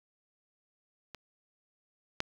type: clicks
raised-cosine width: 0.2 ms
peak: -25 / -12 dBFS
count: 2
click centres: 1.147 / 2.204 s
effects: low-pass 5000 Hz 12 dB/octave + 7-bit